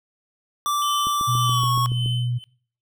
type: tone with pitch glide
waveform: square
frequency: 1170 to 1104.3 Hz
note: D6 to C#6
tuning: -7 to -7 cents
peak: -21 dBFS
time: 0.66-1.86 s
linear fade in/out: 0 ms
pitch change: -100 cents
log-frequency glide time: 1.43-1.68 s
type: tone with tremolo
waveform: triangle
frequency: 3050 Hz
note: G7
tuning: 48 cents flat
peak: -25 dBFS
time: 0.82-2.44 s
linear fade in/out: 0 ms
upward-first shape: sine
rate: 1.8 Hz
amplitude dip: 95%
type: click train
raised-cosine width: 3 ms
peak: -22 dBFS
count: 8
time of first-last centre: 1.07-2.06 s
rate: 7.07 Hz
type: tone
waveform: sine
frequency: 122.1 Hz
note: B2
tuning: 19 cents flat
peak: -21 dBFS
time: 1.27-2.39 s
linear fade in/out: 20 ms
effects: noise-tail reverb RT60 0.5 s tail -23 dB re dry